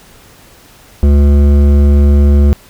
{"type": "tone with hard clipping", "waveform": "sine", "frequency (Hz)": 71.5, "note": "D2", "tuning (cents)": -46, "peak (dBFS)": -6, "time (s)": [1.03, 2.53], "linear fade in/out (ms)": 0, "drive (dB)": 12, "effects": ["pink hiss -41 dBFS RMS until 2.69 s"]}